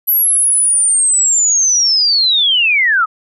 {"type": "linear sweep", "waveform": "sine", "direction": "down", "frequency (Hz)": [11840, 1223], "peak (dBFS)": -9, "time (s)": [0.07, 3.06], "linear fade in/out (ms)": 20, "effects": []}